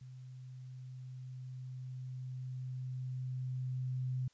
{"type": "tone with level ramp", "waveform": "sine", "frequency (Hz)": 128.2, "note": "C3", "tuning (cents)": -35, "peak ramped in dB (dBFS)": [-48, -33], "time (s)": [0.01, 4.28], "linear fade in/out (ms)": 5, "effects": ["white hiss -71 dBFS RMS until 4.33 s", "resampled to 16000 Hz"]}